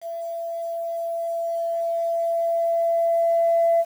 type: tone with level ramp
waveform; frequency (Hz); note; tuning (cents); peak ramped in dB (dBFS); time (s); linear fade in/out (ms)
sine; 672; E5; +33; -28 to -14; 0.01-3.85; 50
effects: tanh soft clip ceiling -11 dBFS + 8-bit